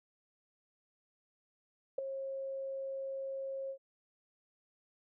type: tone with ADSR envelope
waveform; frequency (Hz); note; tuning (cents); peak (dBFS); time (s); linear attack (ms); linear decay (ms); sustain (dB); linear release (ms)
sine; 540; C#5; -45; -27; 1.98-3.78; 6; 6; -10; 81
effects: none